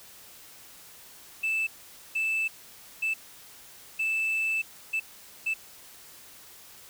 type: tone bursts at uneven times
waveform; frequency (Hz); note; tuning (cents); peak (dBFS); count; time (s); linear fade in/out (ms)
sine; 2637; E7; 0; -23; 6; 1.43-1.67 / 2.15-2.48 / 3.02-3.14 / 3.99-4.62 / 4.93-5 / 5.46-5.54; 10
effects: tanh soft clip ceiling -23 dBFS + white hiss -50 dBFS RMS until 6.89 s